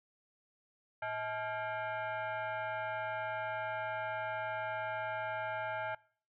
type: tone with frequency modulation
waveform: sine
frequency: 112.3 Hz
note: A2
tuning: 36 cents sharp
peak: -35 dBFS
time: 1.02-5.95 s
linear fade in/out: 5 ms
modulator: 752 Hz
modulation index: 2.2
effects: noise-tail reverb RT60 0.5 s tail -23 dB re dry